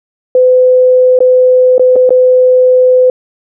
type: tone with dropouts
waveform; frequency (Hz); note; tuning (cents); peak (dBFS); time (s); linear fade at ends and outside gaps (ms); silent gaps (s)
sine; 507; B4; +45; -3; 0.35-3.1; 2; 1.19-1.204 / 1.781-1.795 / 1.958-1.962 / 2.093-2.105
effects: none